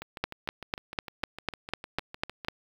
two click trains, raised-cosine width 0.3 ms, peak -23 / -11 dBFS, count 17 / 10, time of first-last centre 0.02-2.448 / 0.24-2.484 s, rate 6.59 / 4.01 Hz, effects 7-bit

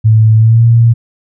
sine tone with pitch glide, 110 to 116.27 Hz, A2 to A#2, 0 to -4 cents, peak -3 dBFS, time 0.04-0.94 s, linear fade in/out 20 ms, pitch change +96 cents, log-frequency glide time 0.37-0.64 s, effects none

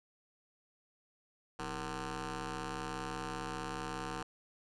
10% pulse ring-modulated tone, 145 Hz, D3, 22 cents flat, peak -27 dBFS, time 1.59-4.23 s, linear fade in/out 5 ms, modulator 612 Hz, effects resampled to 22050 Hz

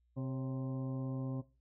harmonic tone with a mistuned harmonic, 130.81 Hz, C3, in tune, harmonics 1 / 2 / 3 / 4 / 5 / 6 / 7 / 8, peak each -37 / -40 / -53 / -47 / -59 / -59 / -63 / -58 dBFS, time 0.16-1.42 s, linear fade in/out 20 ms, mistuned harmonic 4, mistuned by +56 cents, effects noise-tail reverb RT60 0.3 s tail -17 dB re dry + added 60 Hz sine -70 dBFS peak until 1.6 s

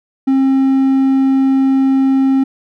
triangle tone, 267.7 Hz, C4, 40 cents sharp, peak -7 dBFS, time 0.27-2.44 s, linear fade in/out 10 ms, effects none

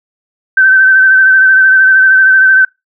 sine tone with vibrato, 1541 Hz, G6, 30 cents flat, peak -3 dBFS, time 0.57-2.65 s, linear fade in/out 5 ms, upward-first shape sine, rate 13 Hz, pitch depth 28 cents each way, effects noise-tail reverb RT60 0.2 s tail -24 dB re dry

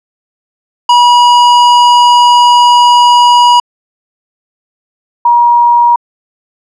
square / sine tone pair in turn, 968 / 953 Hz, B5 / A#5, -35 / +38 cents, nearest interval unison, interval 27 cents, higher first, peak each -3 dBFS, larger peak neither, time 0.89-3.6 / 5.25-5.96 s, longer first, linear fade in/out 5 ms, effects low-pass 5000 Hz 12 dB/octave

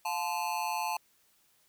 square tone with amplitude modulation, 870 Hz, A5, 20 cents flat, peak -27 dBFS, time 0.05-0.97 s, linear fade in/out 5 ms, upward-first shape sine, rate 160 Hz, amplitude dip 100%, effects white hiss -68 dBFS RMS until 1.68 s

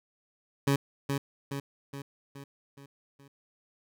20% pulse tone with echo, 139.4 Hz, C#3, 10 cents sharp, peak -18 dBFS, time 0.67-0.76 s, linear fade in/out 5 ms, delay 420 ms, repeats 6, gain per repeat -5 dB, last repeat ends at 3.28 s, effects none

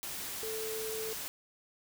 sine tone in noise, 440 Hz, A4, in tune, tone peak -37 dBFS, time 0.43-1.13 s, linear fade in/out 0 ms, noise white, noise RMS -40 dBFS, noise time 0.03-1.28 s, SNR 0 dB, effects none

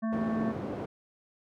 harmonic tone, 222.6 Hz, A3, 20 cents sharp, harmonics 1 / 3 / 5 / 7 / 8, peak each -28 / -38 / -42 / -51 / -49 dBFS, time 0.02-0.53 s, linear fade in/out 20 ms
white band-pass noise, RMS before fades -36 dBFS, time 0.12-0.86 s, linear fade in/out 10 ms, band 120 to 420 Hz, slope 12 dB/octave
effects none

